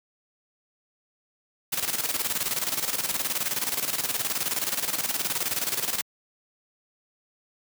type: noise with tremolo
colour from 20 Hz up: white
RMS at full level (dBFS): -26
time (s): 1.72-6.02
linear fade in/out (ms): 10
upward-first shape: square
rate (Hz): 19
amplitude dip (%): 65
effects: high-pass 100 Hz 12 dB/octave